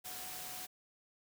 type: tone in noise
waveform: sine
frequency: 735 Hz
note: F#5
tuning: 12 cents flat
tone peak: -53 dBFS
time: 0.04-0.67 s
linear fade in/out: 20 ms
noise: white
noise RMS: -45 dBFS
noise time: 0.04-0.67 s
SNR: -11 dB
effects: none